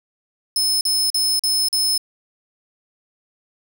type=tone bursts; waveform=sawtooth; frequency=5210 Hz; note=E8; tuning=21 cents flat; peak=-14 dBFS; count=5; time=0.56-1.978 s; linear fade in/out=2 ms; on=250 ms; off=42 ms; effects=none